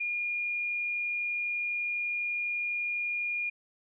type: tone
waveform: sine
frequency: 2424 Hz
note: D#7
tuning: 46 cents flat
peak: -29 dBFS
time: 0-3.5 s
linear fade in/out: 10 ms
effects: none